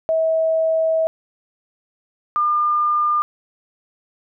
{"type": "tone pair in turn", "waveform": "sine", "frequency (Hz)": [645, 1204.3], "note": ["E5", "D6"], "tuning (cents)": [-38, 43], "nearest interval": "major seventh", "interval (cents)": 1081, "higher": "second", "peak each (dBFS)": -15, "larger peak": "neither", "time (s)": [[0.09, 1.07], [2.36, 3.22]], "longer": "first", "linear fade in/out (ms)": 0, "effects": []}